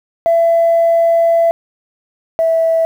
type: tone pair in turn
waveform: sine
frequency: 670 / 655.5 Hz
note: E5 / E5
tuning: +28 / -10 cents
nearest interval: unison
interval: 38 cents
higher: first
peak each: -7 / -9 dBFS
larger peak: first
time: 0.26-1.51 / 2.39-2.85 s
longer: first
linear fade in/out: 0 ms
effects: tanh soft clip ceiling -5 dBFS + 7-bit